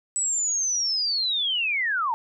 sine linear sweep, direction down, 7980 to 860 Hz, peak -22 dBFS, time 0.16-2.14 s, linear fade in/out 0 ms, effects none

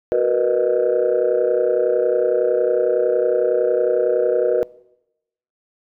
sine chord, B major seventh, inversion second, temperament just, 370.4 / 463 / 493.9 / 617.4 Hz, F#4 / A#4 / B4 / D#5, +2 / -12 / 0 / -14 cents, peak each -20 / -20 / -17 / -20 dBFS, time 0.12-4.63 s, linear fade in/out 0 ms, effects noise-tail reverb RT60 0.9 s tail -23 dB re dry + tanh soft clip ceiling -8 dBFS

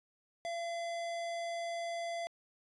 sine tone with hard clipping, 680 Hz, F5, 46 cents flat, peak -38 dBFS, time 0.45-2.27 s, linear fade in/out 0 ms, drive 18 dB, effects resampled to 24000 Hz

